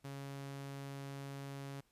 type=tone; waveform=sawtooth; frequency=138.59 Hz; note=C#3; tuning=in tune; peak=-40 dBFS; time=0.04-1.81 s; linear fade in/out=10 ms; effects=pink hiss -75 dBFS RMS until 1.91 s + resampled to 32000 Hz